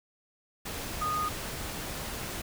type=tone in noise; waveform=sine; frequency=1235 Hz; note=D#6; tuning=13 cents flat; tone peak=-28 dBFS; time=1.01-1.29 s; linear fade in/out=10 ms; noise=pink; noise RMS=-37 dBFS; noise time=0.65-2.42 s; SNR=+6 dB; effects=none